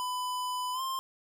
square tone with pitch glide, 1000 to 1054.6 Hz, B5 to C6, +21 to +13 cents, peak -32 dBFS, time 0-0.99 s, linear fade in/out 0 ms, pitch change +92 cents, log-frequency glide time 0.73-0.81 s, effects none

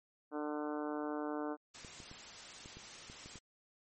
harmonic tone, 149.6 Hz, D3, 32 cents sharp, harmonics 2 / 3 / 4 / 5 / 6 / 7 / 8 / 9 / 10, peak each -39 / -43 / -45 / -47 / -49 / -50 / -51 / -52 / -53 dBFS, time 0.31-1.57 s, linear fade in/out 50 ms
white noise, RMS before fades -50 dBFS, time 1.74-3.39 s, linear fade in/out 10 ms
clicks, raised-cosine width 3 ms, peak -39 dBFS, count 8, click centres 1.848 / 2.002 / 2.114 / 2.659 / 2.77 / 3.099 / 3.26 / 3.357 s
effects MP3 32 kbps

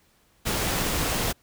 pink noise, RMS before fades -26 dBFS, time 0.45-1.33 s, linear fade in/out 20 ms, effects pink hiss -63 dBFS RMS until 1.42 s

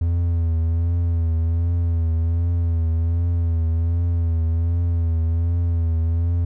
triangle tone with vibrato, 83.7 Hz, E2, 27 cents sharp, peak -15 dBFS, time 0.01-6.45 s, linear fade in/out 5 ms, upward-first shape triangle, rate 1.3 Hz, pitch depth 52 cents each way, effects none

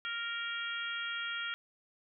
harmonic tone, 465.6 Hz, A#4, 2 cents flat, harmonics 3 / 4 / 5 / 6 / 7, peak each -38 / -43 / -44 / -45 / -41 dBFS, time 0.05-1.54 s, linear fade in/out 0 ms, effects none

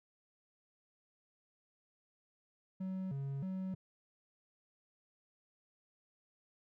triangle tone with vibrato, 161.1 Hz, E3, 39 cents flat, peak -35 dBFS, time 2.8-3.75 s, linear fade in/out 10 ms, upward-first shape square, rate 1.6 Hz, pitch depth 270 cents each way, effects none

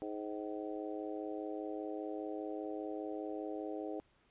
harmonic tone with a mistuned harmonic, 105 Hz, G#2, 19 cents sharp, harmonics 3 / 4 / 5 / 6 / 7, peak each -42 / -44 / -46 / -48 / -49 dBFS, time 0.02-4 s, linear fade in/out 0 ms, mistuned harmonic 7, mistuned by +60 cents, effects pink hiss -71 dBFS RMS until 4.3 s + resampled to 8000 Hz

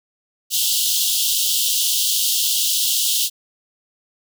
pink high-pass noise, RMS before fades -19 dBFS, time 0.5-3.3 s, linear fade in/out 50 ms, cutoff 2900 Hz, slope 96 dB/octave, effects none

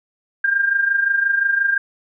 sine tone with amplitude modulation, 1600 Hz, G6, 35 cents sharp, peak -12 dBFS, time 0.44-1.78 s, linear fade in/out 5 ms, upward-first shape sine, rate 25.7 Hz, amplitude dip 65%, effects none

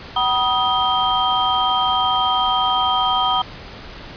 sine tone cluster, 757 / 969 / 1252 / 3173 Hz, F#5 / B5 / D#6 / G7, +39 / -33 / +10 / +20 cents, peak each -21 dBFS, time 0.16-3.42 s, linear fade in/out 5 ms, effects pink hiss -36 dBFS RMS until 4.16 s + resampled to 11025 Hz

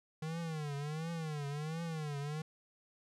square tone with vibrato, 154.3 Hz, D#3, 14 cents flat, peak -38 dBFS, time 0.22-2.42 s, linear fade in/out 5 ms, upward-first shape triangle, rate 1.4 Hz, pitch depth 170 cents each way, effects low-pass 9000 Hz 12 dB/octave

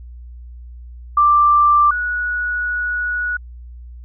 sine tone pair in turn, 1179 / 1464.2 Hz, D6 / F#6, +6 / -19 cents, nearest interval major third, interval 375 cents, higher second, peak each -9 / -18 dBFS, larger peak first, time 1.17-1.91 / 1.91-3.37 s, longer second, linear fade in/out 5 ms, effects added 60 Hz sine -33 dBFS peak until 4.04 s

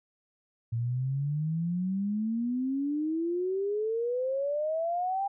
sine exponential sweep, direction up, 113.8 to 804 Hz, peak -27 dBFS, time 0.72-5.28 s, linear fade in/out 10 ms, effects none

